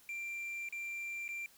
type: tone with dropouts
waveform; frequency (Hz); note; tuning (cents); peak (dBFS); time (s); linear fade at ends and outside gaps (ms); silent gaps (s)
triangle; 2365; D7; +12; -37; 0.09-1.46; 1; 0.688-0.725 / 1.28-1.289
effects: white hiss -63 dBFS RMS until 1.57 s